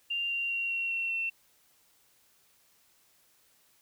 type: tone with pitch steps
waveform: sine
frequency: 2788 / 2770 / 2753 / 2735 / 2718 / 2701 Hz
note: F7 / F7 / F7 / F7 / F7 / E7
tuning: -4 / -15 / -25 / -37 / -48 / +42 cents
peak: -29 dBFS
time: 0.1-1.3 s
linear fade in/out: 10 ms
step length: 200 ms
effects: white hiss -66 dBFS RMS until 3.81 s

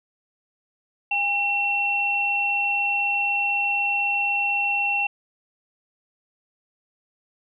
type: tone pair together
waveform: sine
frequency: 807 / 2714 Hz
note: G#5 / E7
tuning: -50 / +50 cents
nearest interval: octave + major sixth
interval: 2100 cents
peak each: -27 / -21 dBFS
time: 1.11-5.07 s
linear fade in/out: 5 ms
effects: none

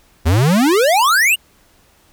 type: exponential sweep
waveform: square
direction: up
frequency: 74.5 to 2960 Hz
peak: -11 dBFS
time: 0.25-1.36 s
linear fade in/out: 20 ms
effects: pink hiss -53 dBFS RMS until 2.12 s

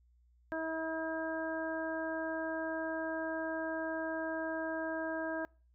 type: harmonic tone with a mistuned harmonic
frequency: 321.8 Hz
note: E4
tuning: 42 cents flat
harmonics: 1 / 2 / 3 / 4 / 5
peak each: -39 / -38 / -44 / -49 / -41 dBFS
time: 0.52-5.45 s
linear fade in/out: 0 ms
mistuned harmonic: 4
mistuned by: -16 cents
effects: noise-tail reverb RT60 0.4 s tail -26 dB re dry + added 60 Hz sine -64 dBFS peak until 5.74 s

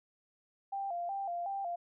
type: tone with vibrato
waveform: sine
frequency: 740 Hz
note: F#5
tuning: in tune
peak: -34 dBFS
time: 0.72-1.76 s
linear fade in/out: 10 ms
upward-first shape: square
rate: 2.7 Hz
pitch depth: 110 cents each way
effects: none

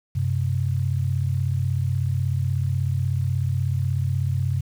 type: tone pair together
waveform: sine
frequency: 94.4 / 130.77 Hz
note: F#2 / C3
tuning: +35 / -1 cents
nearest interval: tritone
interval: 564 cents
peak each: -23 dBFS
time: 0.15-4.61 s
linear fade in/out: 10 ms
effects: 8-bit

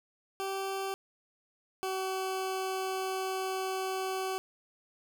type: tone pair in turn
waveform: 20% pulse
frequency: 387.5 / 378.9 Hz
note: G4 / F#4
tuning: -20 / +41 cents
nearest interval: unison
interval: 39 cents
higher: first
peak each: -28 / -27 dBFS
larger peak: second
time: 0.4-0.94 / 1.83-4.38 s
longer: second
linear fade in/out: 0 ms
effects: none

